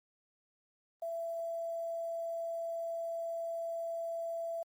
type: tone with quantisation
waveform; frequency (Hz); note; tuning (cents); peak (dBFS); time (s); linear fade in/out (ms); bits
sine; 668; E5; +23; -35; 1.02-4.63; 5; 10
effects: Opus 24 kbps